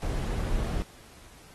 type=noise; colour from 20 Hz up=brown; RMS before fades=-29 dBFS; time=0.02-0.82 s; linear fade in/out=0 ms; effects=pink hiss -53 dBFS RMS until 1.54 s + AAC 32 kbps